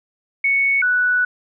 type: tone pair in turn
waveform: sine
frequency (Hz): 2217 / 1479.7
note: C#7 / F#6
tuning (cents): 0 / 0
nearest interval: perfect fifth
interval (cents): 700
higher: first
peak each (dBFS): -14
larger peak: neither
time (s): 0.44-0.82 / 0.82-1.25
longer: second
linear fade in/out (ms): 5
effects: none